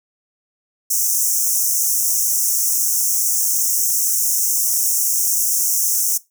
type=high-pass noise; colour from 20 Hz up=pink; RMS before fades=-18 dBFS; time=0.9-6.18 s; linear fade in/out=10 ms; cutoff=5600 Hz; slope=96 dB/octave; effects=noise-tail reverb RT60 0.2 s tail -19 dB re dry